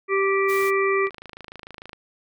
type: harmonic tone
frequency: 390.8 Hz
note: G4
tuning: 5 cents flat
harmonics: 1 / 3 / 5 / 6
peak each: -20 / -25 / -27 / -28 dBFS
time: 0.08-1.1 s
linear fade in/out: 50 ms
type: noise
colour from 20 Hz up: white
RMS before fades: -37 dBFS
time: 0.48-0.71 s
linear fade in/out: 20 ms
type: click train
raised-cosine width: 0.3 ms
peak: -23 dBFS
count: 24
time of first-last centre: 1.07-1.931 s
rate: 26.7 Hz
effects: none